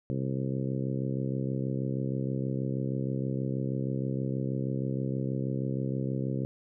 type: harmonic tone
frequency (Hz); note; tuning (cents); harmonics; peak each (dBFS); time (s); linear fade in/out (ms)
66.3; C2; +23; 2 / 3 / 4 / 5 / 6 / 7 / 8; -31 / -35 / -37 / -39 / -41 / -42 / -43; 0.1-6.45; 0
effects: none